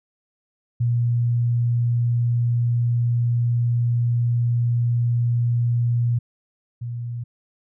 sine tone pair in turn, 119.3 / 119.3 Hz, A#2 / A#2, +41 / +41 cents, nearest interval unison, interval 0 cents, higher neither, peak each -17 / -26 dBFS, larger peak first, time 0.8-6.19 / 6.81-7.24 s, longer first, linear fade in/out 10 ms, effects none

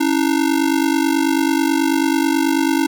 square ring-modulated tone, 300.6 Hz, D4, 40 cents sharp, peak -12 dBFS, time 0-2.87 s, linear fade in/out 10 ms, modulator 24.6 Hz, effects none

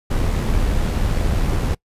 brown noise with amplitude modulation, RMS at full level -17 dBFS, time 0.1-1.75 s, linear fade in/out 10 ms, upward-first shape sine, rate 80.3 Hz, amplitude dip 35%, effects noise-tail reverb RT60 0.1 s tail -24 dB re dry + resampled to 32000 Hz

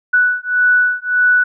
sine beating tone pair, 1480 / 1481.7 Hz, F#6 / F#6, 0 / +2 cents, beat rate 1.7 Hz, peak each -14 dBFS, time 0.13-1.44 s, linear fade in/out 10 ms, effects none

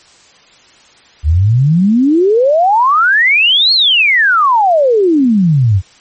sine exponential two-way sweep, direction up then down, 70.7 to 4389 to 88.1 Hz, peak -6 dBFS, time 1.23-5.82 s, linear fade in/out 50 ms, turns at 3.73 s, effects white hiss -44 dBFS RMS until 6 s + MP3 32 kbps

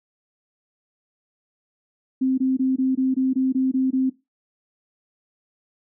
sine tone bursts, 261.6 Hz, C4, in tune, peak -17 dBFS, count 10, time 2.21-4.099 s, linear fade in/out 10 ms, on 170 ms, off 21 ms, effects noise-tail reverb RT60 0.2 s tail -17 dB re dry

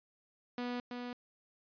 sawtooth tone with echo, 244.8 Hz, B3, 15 cents flat, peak -32 dBFS, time 0.58-0.8 s, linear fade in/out 2 ms, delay 330 ms, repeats 1, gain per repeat -4 dB, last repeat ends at 1.13 s, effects resampled to 11025 Hz

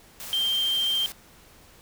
sine tone in noise, 3157 Hz, G7, 12 cents sharp, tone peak -22 dBFS, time 0.33-1.06 s, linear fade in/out 0 ms, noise white, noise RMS -38 dBFS, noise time 0.2-1.12 s, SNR +13 dB, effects pink hiss -53 dBFS RMS until 1.81 s

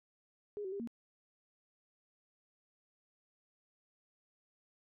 sine tone with pitch steps, 413.4 / 377.3 / 399.6 / 233.2 Hz, G#4 / F#4 / G4 / A#3, -8 / +34 / +33 / +1 cents, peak -38 dBFS, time 0.57-0.874 s, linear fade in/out 0 ms, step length 76 ms, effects none

